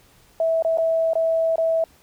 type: tone with dropouts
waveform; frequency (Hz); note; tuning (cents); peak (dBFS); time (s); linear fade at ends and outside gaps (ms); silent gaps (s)
sine; 653; E5; -17; -17; 0.4-1.84; 2; 0.624-0.648 / 0.774-0.783 / 1.134-1.154 / 1.558-1.581
effects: pink hiss -55 dBFS RMS until 2.02 s

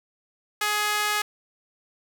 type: tone with high-pass filter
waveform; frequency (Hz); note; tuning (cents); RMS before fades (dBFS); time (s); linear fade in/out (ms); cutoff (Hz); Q
sawtooth; 419.1; G#4; +16; -25; 0.61-1.22; 5; 1300; 1.1
effects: none

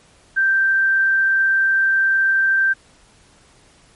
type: tone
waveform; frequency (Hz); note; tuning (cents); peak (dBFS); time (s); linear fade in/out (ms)
sine; 1568; G6; 0; -13; 0.36-2.74; 20
effects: pink hiss -52 dBFS RMS until 3.95 s + MP3 48 kbps

